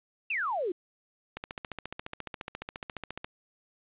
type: exponential sweep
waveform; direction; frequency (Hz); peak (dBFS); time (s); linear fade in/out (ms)
sine; down; 2794 to 329.6; -28; 0.3-0.72; 5
type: click train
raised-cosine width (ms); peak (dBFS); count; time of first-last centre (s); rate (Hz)
0.3; -20; 28; 1.37-3.245; 14.4
effects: resampled to 8000 Hz + 10-bit